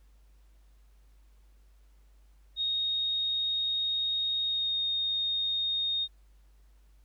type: tone with pitch glide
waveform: sine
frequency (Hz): 3729 to 3701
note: A#7 to A#7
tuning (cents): 0 to -13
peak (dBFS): -27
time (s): 2.56-6.08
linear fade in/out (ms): 50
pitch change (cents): -13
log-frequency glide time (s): 4.44-4.76
effects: added 50 Hz sine -56 dBFS peak until 7.04 s + pink hiss -72 dBFS RMS until 7.04 s